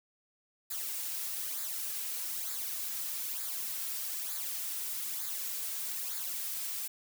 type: noise with flanger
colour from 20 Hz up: blue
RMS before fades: -37 dBFS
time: 0.7-6.88 s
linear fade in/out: 10 ms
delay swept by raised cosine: 0.34 to 3.44 ms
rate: 1.1 Hz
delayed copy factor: -0.65
effects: none